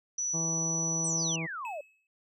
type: tone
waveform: sine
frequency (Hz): 5920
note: F#8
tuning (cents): 0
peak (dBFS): -29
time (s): 0.18-1.36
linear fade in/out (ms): 5
type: harmonic tone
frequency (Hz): 163.4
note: E3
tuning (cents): -15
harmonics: 1 / 2 / 3 / 4 / 5 / 6 / 7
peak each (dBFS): -34 / -40 / -44 / -46 / -48 / -50 / -51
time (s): 0.33-1.47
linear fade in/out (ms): 20
type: exponential sweep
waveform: sine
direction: down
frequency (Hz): 9040 to 554.4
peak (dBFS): -35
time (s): 1.04-1.81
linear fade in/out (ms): 5
type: tone with exponential decay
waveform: triangle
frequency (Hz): 2582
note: E7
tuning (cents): -37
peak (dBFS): -36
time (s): 1.65-2.07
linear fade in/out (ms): 1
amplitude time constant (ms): 91
effects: none